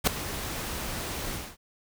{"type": "noise with ADSR envelope", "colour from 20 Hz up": "pink", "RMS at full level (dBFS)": -19, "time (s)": [0.04, 1.57], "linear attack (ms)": 33, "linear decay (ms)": 3, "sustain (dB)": -15, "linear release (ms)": 240, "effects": []}